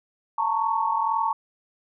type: tone cluster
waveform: sine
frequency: 880 / 922 / 1109 Hz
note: A5 / A#5 / C#6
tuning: 0 / -19 / 0 cents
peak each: -26 / -25 / -26 dBFS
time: 0.38-1.33 s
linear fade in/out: 5 ms
effects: none